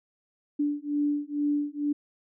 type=beating tone pair; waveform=sine; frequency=290.8 / 293 Hz; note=D4 / D4; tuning=-17 / -4 cents; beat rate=2.2 Hz; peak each=-28 dBFS; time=0.59-1.93 s; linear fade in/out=10 ms; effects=none